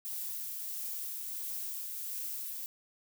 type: noise with tremolo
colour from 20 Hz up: violet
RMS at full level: -38 dBFS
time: 0.05-2.66 s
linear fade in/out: 0 ms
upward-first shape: triangle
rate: 1.5 Hz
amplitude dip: 25%
effects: none